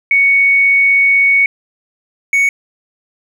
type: tone pair in turn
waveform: sine / triangle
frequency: 2226 / 2226 Hz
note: C#7 / C#7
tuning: +7 / +7 cents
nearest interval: unison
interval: 0 cents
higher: neither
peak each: -7 dBFS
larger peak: neither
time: 0.11-1.46 / 2.33-2.49 s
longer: first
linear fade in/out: 2 ms
effects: 8-bit